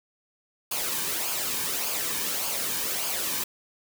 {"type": "noise with flanger", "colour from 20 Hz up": "white", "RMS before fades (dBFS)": -29, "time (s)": [0.71, 3.44], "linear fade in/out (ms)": 5, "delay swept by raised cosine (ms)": [0.52, 1.52], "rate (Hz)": 1.7, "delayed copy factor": -0.55, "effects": []}